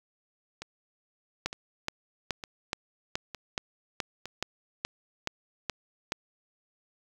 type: two click trains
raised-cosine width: 0.2 ms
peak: -21 / -12 dBFS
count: 5 / 12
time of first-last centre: 0.62-4.256 / 1.46-6.121 s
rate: 1.1 / 2.36 Hz
effects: 7-bit